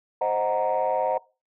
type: chord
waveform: sine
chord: C half-diminished seventh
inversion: none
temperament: equal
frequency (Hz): 523.3 / 622.3 / 740 / 932.3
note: C5 / Eb5 / Gb5 / Bb5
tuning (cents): 0 / 0 / 0 / 0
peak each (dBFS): -26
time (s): 0.21-1.18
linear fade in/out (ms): 5
effects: noise-tail reverb RT60 0.3 s tail -22 dB re dry + tanh soft clip ceiling -15 dBFS